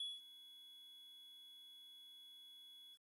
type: tone with ADSR envelope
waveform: triangle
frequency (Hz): 3384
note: G#7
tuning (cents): +32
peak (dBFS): -39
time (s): 0-2.98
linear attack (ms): 4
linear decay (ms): 200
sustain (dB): -17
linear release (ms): 46
effects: resampled to 32000 Hz + 12-bit